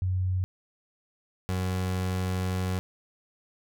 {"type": "tone pair in turn", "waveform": ["sine", "30% pulse"], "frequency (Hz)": [92.5, 92.5], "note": ["F#2", "F#2"], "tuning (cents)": [0, 0], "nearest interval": "unison", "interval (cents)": 0, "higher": "neither", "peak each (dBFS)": -24, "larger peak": "neither", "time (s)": [[0.02, 0.44], [1.49, 2.79]], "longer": "second", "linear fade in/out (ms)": 0, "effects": []}